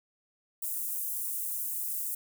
white high-pass noise, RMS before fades -34 dBFS, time 0.62-2.15 s, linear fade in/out 5 ms, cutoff 8900 Hz, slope 24 dB/octave, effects none

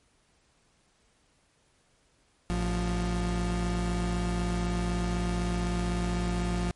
35% pulse tone pair together, 55.94 / 175.8 Hz, A1 / F3, +29 / +12 cents, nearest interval octave + minor sixth, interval 1983 cents, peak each -28 dBFS, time 2.5-6.71 s, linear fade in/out 0 ms, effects pink hiss -67 dBFS RMS until 6.75 s + MP3 48 kbps

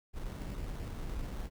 brown noise with sample-and-hold, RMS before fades -39 dBFS, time 0.13-1.5 s, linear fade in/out 50 ms, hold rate 2450 Hz, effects none

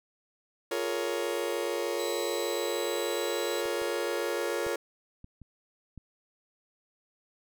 40% pulse chord, Bb minor seventh, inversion second, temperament just, 349.6 / 419.5 / 466.2 / 559.4 Hz, F4 / Ab4 / Bb4 / Db5, +2 / +17 / 0 / +16 cents, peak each -34 / -35 / -33 / -34 dBFS, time 0.71-4.76 s, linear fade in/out 5 ms
25% pulse tone, 3951 Hz, B7, in tune, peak -35 dBFS, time 1.98-3.62 s, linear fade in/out 20 ms
clicks, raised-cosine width 5 ms, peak -42 / -41 / -33 / -34 / -36 / -32 dBFS, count 6, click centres 3.656 / 3.818 / 4.666 / 5.244 / 5.417 / 5.977 s
effects none

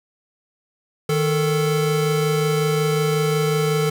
square tone pair together, 155.56 / 441.2 Hz, D#3 / A4, 0 / +5 cents, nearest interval octave + tritone, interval 1805 cents, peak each -21 / -21 dBFS, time 1.09-3.9 s, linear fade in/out 5 ms, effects none

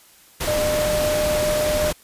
sine tone in noise, 605 Hz, D#5, 49 cents flat, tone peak -19 dBFS, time 0.47-1.91 s, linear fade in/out 10 ms, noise pink, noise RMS -25 dBFS, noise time 0.4-1.93 s, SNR +3 dB, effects white hiss -51 dBFS RMS until 2.03 s + resampled to 32000 Hz

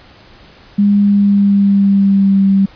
sine tone with pitch glide, 203.1 to 195.16 Hz, G#3 to G3, -38 to -7 cents, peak -7 dBFS, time 0.78-2.66 s, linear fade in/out 10 ms, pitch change -69 cents, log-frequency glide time 0.98-2.43 s, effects pink hiss -42 dBFS RMS until 2.75 s + resampled to 11025 Hz

